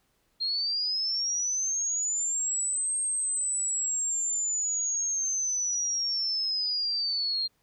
sine linear two-way sweep, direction up then down, 4186 to 8470 to 4186 Hz, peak -26 dBFS, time 0.4-7.48 s, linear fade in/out 20 ms, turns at 2.99 s, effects pink hiss -71 dBFS RMS until 7.62 s

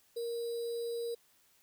sine tone with sample-and-hold, 468.6 Hz, A#4, 9 cents sharp, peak -34 dBFS, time 0.16-1.15 s, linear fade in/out 10 ms, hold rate 4410 Hz, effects white hiss -68 dBFS RMS until 1.62 s

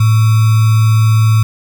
sine tone with sample-and-hold, 110 Hz, A2, in tune, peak -6 dBFS, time 0-1.43 s, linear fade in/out 5 ms, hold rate 1225 Hz, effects none

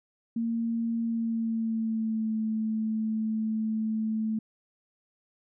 sine tone with pitch glide, 230 to 219.2 Hz, A#3 to A3, -23 to -6 cents, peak -26 dBFS, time 0.36-4.39 s, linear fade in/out 5 ms, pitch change -83 cents, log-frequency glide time 1.03-2.35 s, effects none

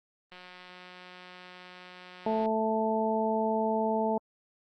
click train, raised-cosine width 0.3 ms, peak -32 dBFS, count 388, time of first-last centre 0.32-2.458 s, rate 181 Hz
harmonic tone, 220 Hz, A3, in tune, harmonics 1 / 2 / 3 / 4, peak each -31 / -31 / -31 / -31 dBFS, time 2.26-4.18 s, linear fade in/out 5 ms
effects Opus 24 kbps

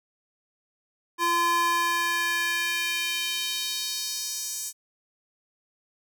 square tone with high-pass filter sweep, 342.6 Hz, F4, 33 cents flat, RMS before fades -27 dBFS, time 1.18-4.73 s, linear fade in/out 50 ms, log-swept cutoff 780 to 7200 Hz, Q 2, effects none

